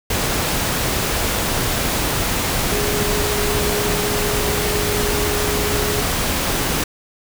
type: tone in noise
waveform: sine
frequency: 415.3 Hz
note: G#4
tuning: in tune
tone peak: -23 dBFS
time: 2.72-6.01 s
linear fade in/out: 5 ms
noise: pink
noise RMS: -20 dBFS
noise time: 0.1-6.84 s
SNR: -6 dB
effects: none